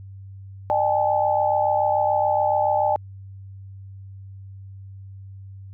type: tone cluster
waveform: sine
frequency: 604 / 795 / 862 Hz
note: D5 / G5 / A5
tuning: +48 / +24 / -36 cents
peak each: -22 dBFS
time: 0.7-2.96 s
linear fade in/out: 0 ms
effects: added 97 Hz sine -37 dBFS peak until 5.73 s